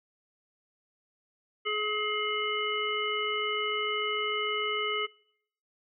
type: harmonic tone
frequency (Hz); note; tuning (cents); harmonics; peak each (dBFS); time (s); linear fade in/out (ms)
423.4; G#4; +33; 1 / 3 / 5 / 7; -33 / -33 / -33 / -33; 1.65-5.07; 20
effects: noise-tail reverb RT60 0.7 s tail -23 dB re dry